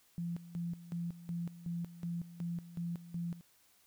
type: tone with tremolo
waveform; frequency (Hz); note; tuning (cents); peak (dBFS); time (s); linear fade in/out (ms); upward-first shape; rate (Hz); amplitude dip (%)
sine; 171.1; F3; -35; -35; 0.18-3.41; 0; square; 2.7; 80
effects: white hiss -68 dBFS RMS until 3.86 s